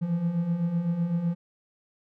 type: beating tone pair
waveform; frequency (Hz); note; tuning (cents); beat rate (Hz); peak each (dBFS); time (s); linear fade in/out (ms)
triangle; 164.7 / 172.6; E3 / F3; -1 / -20; 7.9; -30 / -23; 0.01-1.35; 20
effects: none